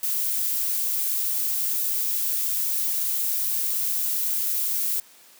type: noise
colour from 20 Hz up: violet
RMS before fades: -25 dBFS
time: 0.03-5 s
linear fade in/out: 2 ms
effects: white hiss -52 dBFS RMS until 5.39 s + high-pass 200 Hz 12 dB/octave